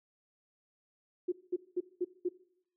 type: tone bursts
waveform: sine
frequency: 358.9 Hz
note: F4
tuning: 47 cents sharp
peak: -28 dBFS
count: 5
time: 1.28-2.29 s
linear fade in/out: 10 ms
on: 42 ms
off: 200 ms
effects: noise-tail reverb RT60 0.7 s tail -19 dB re dry